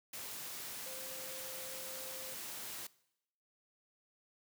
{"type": "tone in noise", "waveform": "sine", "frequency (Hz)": 523.3, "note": "C5", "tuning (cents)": 0, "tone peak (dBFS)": -51, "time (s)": [0.86, 2.34], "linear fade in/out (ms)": 5, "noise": "white", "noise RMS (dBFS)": -45, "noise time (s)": [0.13, 2.87], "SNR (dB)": -9, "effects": ["noise-tail reverb RT60 0.8 s tail -21 dB re dry", "high-pass 100 Hz 12 dB/octave"]}